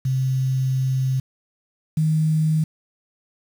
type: tone pair in turn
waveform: sine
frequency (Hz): 131.2 / 156.54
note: C3 / D#3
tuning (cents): +5 / +11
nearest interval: minor third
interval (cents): 306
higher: second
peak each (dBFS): -18 / -16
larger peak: second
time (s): 0.05-1.2 / 1.97-2.64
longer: first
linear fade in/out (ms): 5
effects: 7-bit